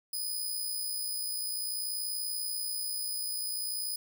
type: tone with amplitude modulation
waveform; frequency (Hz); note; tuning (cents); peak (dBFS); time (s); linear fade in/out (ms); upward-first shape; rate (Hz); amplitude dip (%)
10% pulse; 4997; D#8; +7; -24; 0.13-3.96; 5; sine; 60.5; 40
effects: 11-bit